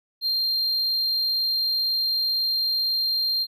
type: tone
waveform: triangle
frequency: 4186 Hz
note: C8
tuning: in tune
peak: -20 dBFS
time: 0.21-3.47 s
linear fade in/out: 50 ms
effects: none